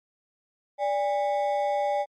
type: ring-modulated tone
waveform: triangle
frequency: 698.5 Hz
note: F5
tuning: in tune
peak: -18 dBFS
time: 0.78-2.06 s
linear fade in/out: 50 ms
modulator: 115 Hz
effects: MP3 48 kbps